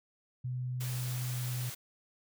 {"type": "tone with pitch glide", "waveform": "sine", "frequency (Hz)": [125.8, 124.28], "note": ["B2", "B2"], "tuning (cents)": [32, 11], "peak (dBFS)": -33, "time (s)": [0.44, 1.7], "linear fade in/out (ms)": 10, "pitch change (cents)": -21, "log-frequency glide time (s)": [0.75, 1.58]}
{"type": "noise", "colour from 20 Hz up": "white", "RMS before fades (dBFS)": -43, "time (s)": [0.8, 1.75], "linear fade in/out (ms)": 10}
{"effects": []}